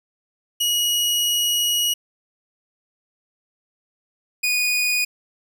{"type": "tone pair in turn", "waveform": "sawtooth", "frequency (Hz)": [2903, 2468], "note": ["F#7", "D#7"], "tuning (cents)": [-34, -15], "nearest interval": "minor third", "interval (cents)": 281, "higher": "first", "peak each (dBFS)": -15, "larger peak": "neither", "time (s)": [[0.6, 1.94], [4.43, 5.05]], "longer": "first", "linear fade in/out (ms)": 10, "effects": []}